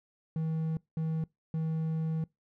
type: tone bursts at uneven times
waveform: triangle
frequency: 160 Hz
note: D#3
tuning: 49 cents sharp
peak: -27 dBFS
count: 3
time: 0.36-0.77 / 0.97-1.24 / 1.54-2.24 s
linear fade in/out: 2 ms
effects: noise-tail reverb RT60 0.2 s tail -24 dB re dry